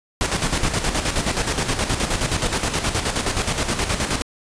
pink noise with tremolo, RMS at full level -20 dBFS, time 0.21-4.22 s, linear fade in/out 0 ms, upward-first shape square, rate 9.5 Hz, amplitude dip 55%, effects resampled to 22050 Hz

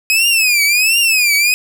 sawtooth tone with vibrato, 2522 Hz, D#7, 23 cents sharp, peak -7 dBFS, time 0.1-1.54 s, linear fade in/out 0 ms, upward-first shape triangle, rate 1.4 Hz, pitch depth 200 cents each way, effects none

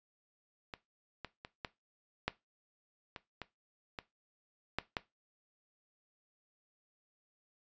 clicks, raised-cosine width 0.3 ms, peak -26 / -25 / -29 / -22 / -16 / -27 / -25 / -24 / -16 / -17 dBFS, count 10, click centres 0.738 / 1.247 / 1.449 / 1.648 / 2.28 / 3.162 / 3.417 / 3.988 / 4.786 / 4.968 s, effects noise-tail reverb RT60 0.2 s tail -17 dB re dry + resampled to 16000 Hz

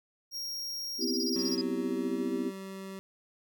45% pulse tone, 5588 Hz, F8, in tune, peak -35 dBFS, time 0.31-1.58 s, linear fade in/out 50 ms
sine chord, C major seventh, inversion third, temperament equal, 246.9 / 261.6 / 329.6 / 392 Hz, B3 / C4 / E4 / G4, 0 / 0 / 0 / 0 cents, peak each -35 dBFS, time 0.98-2.52 s, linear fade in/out 50 ms
sine tone bursts, 4952 Hz, D#8, 9 cents flat, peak -32 dBFS, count 10, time 1.01-1.613 s, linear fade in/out 2 ms, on 36 ms, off 27 ms
25% pulse tone with pitch glide, 185 to 192.52 Hz, F#3 to G3, 0 to -31 cents, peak -36 dBFS, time 1.36-2.99 s, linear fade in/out 0 ms, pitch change +69 cents, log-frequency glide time 1.57-2.36 s
effects none

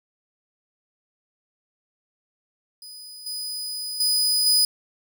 sawtooth tone with level steps, 4978 Hz, D#8, in tune, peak -36 / -26 / -16 / -13 dBFS, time 2.82-4.65 s, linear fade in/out 2 ms, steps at 3.26 / 4 / 4.46 s, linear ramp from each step 5 ms, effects none

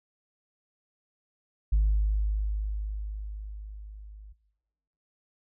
sine tone with level ramp, 51.91 Hz, G#1, in tune, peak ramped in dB -17 to -43 dBFS, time 1.72-4.33 s, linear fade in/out 10 ms, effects noise-tail reverb RT60 1.0 s tail -19 dB re dry + tanh soft clip ceiling -17 dBFS

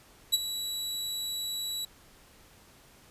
sawtooth tone with ADSR envelope, 3917 Hz, B7, 15 cents flat, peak -16 dBFS, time 0.32-1.85 s, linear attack 20 ms, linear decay 28 ms, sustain -13 dB, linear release 4 ms, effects pink hiss -57 dBFS RMS until 3.1 s + resampled to 32000 Hz

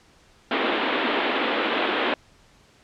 pink band-pass noise, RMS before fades -24 dBFS, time 0.51-2.14 s, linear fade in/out 2 ms, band 240 to 3600 Hz, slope 48 dB/octave, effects pink hiss -56 dBFS RMS until 2.83 s + low-pass 7000 Hz 12 dB/octave

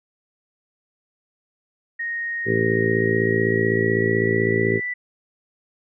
sine tone with pitch glide, 1864 to 1974.8 Hz, A#6 to B6, -1 to -1 cents, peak -24 dBFS, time 1.99-4.94 s, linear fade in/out 10 ms, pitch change +100 cents, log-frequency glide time 2.83-4.77 s
harmonic tone, 55.9 Hz, A1, 28 cents sharp, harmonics 2 / 3 / 4 / 5 / 6 / 7 / 8 / 9, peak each -25 / -29 / -27 / -32 / -28 / -21 / -27 / -32 dBFS, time 2.45-4.81 s, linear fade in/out 50 ms
effects none

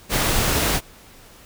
pink noise, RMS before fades -20 dBFS, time 0.09-0.81 s, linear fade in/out 50 ms, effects pink hiss -47 dBFS RMS until 1.45 s

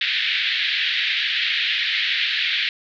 white band-pass noise, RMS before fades -22 dBFS, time 0.01-2.69 s, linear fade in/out 2 ms, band 1700 to 3900 Hz, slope 48 dB/octave, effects none

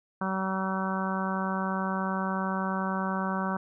harmonic tone, 190.2 Hz, F#3, 48 cents sharp, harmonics 1 / 2 / 3 / 4 / 5 / 6 / 7 / 8, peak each -30 / -40 / -38 / -38 / -35 / -36 / -38 / -38 dBFS, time 0.21-3.57 s, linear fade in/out 5 ms, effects none

